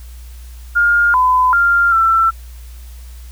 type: tone with pitch steps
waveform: sine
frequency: 1414 / 1010 / 1394 / 1339 Hz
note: F6 / B5 / F6 / E6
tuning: +21 / +39 / -4 / +27 cents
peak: -9 dBFS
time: 0.75-2.31 s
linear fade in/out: 20 ms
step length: 390 ms
effects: added 60 Hz sine -31 dBFS peak until 3.31 s + white hiss -46 dBFS RMS until 3.31 s